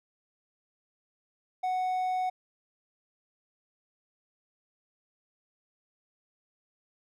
triangle tone, 740 Hz, F#5, in tune, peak -25 dBFS, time 1.63-2.3 s, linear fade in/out 10 ms, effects none

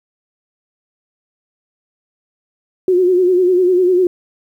sine tone with vibrato, 363.5 Hz, F#4, 31 cents flat, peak -9 dBFS, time 2.88-4.07 s, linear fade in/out 2 ms, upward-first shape sine, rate 10 Hz, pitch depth 59 cents each way, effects 8-bit

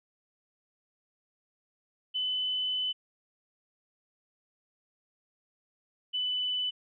sine tone pair in turn, 3015 / 2994 Hz, F#7 / F#7, +32 / +20 cents, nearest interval unison, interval 12 cents, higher first, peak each -28 / -28 dBFS, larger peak neither, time 2.14-2.93 / 6.13-6.71 s, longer first, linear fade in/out 20 ms, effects none

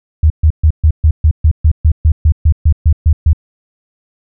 sine tone bursts, 77.6 Hz, D#2, 4 cents flat, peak -4 dBFS, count 16, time 0.23-3.332 s, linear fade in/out 5 ms, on 72 ms, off 130 ms, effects none

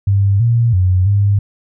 sine tone with pitch steps, 99.2 / 117.3 / 92 / 100.9 Hz, G2 / A#2 / F#2 / G#2, +21 / +11 / -9 / -49 cents, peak -9 dBFS, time 0.07-1.39 s, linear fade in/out 5 ms, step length 330 ms, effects none

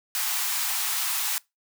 white high-pass noise, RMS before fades -27 dBFS, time 0.15-1.38 s, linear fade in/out 0 ms, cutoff 740 Hz, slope 48 dB/octave, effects noise-tail reverb RT60 0.2 s tail -23 dB re dry

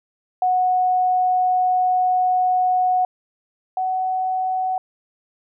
sine tone pair in turn, 735 / 747.4 Hz, F#5 / F#5, -12 / +17 cents, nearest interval unison, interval 29 cents, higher second, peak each -15 / -19 dBFS, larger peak first, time 0.42-3.05 / 3.77-4.78 s, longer first, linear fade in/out 2 ms, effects none

